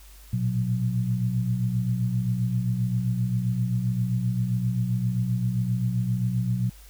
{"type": "tone cluster", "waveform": "sine", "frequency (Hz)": [114.2, 121.8, 183.6], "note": ["A#2", "B2", "F#3"], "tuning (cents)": [-35, -24, -13], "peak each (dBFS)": [-31, -24, -28], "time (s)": [0.33, 6.7], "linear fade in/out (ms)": 5, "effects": ["added 50 Hz sine -46 dBFS peak until 6.89 s", "white hiss -53 dBFS RMS until 6.89 s"]}